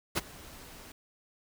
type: noise with ADSR envelope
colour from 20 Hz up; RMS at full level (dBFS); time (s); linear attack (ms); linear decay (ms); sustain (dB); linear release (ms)
pink; -27; 0.15-0.92; 25; 26; -22; 4
effects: none